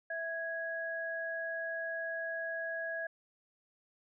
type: tone pair together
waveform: sine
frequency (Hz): 657.6 / 1659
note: E5 / G#6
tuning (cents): -4 / -2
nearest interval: octave + major third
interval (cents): 1602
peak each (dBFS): -39 / -37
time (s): 0.1-3.07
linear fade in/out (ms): 5
effects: none